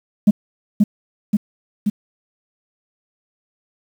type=tone with echo; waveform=sine; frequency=207.7 Hz; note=G#3; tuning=in tune; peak=-4 dBFS; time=0.27-0.31 s; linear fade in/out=10 ms; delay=530 ms; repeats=3; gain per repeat=-3 dB; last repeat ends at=1.9 s; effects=tanh soft clip ceiling -5 dBFS + 7-bit